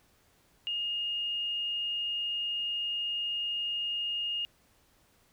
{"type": "tone", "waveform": "sine", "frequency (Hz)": 2844, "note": "F7", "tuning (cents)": 31, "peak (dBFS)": -30, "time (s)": [0.67, 4.45], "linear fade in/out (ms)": 0, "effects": ["pink hiss -66 dBFS RMS until 5.32 s"]}